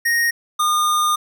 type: tone pair in turn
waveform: square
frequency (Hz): 1864.7 / 1216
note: A#6 / D#6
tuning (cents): 0 / -40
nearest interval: perfect fifth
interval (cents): 740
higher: first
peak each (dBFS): -16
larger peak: neither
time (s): 0.05-0.31 / 0.59-1.16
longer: second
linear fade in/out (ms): 10
effects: none